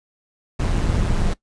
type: noise with amplitude modulation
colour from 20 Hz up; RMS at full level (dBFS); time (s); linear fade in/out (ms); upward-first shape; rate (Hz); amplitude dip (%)
brown; -17; 0.59-1.34; 10; sine; 172; 55
effects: noise-tail reverb RT60 0.1 s tail -19 dB re dry + resampled to 22050 Hz